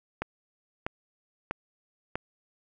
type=click train; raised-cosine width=0.5 ms; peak=-15 dBFS; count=4; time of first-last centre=0.22-2.155 s; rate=1.55 Hz; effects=none